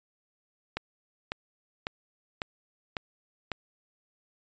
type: click train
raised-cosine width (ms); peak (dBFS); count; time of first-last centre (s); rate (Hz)
0.3; -15; 6; 0.77-3.517; 1.82
effects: resampled to 16000 Hz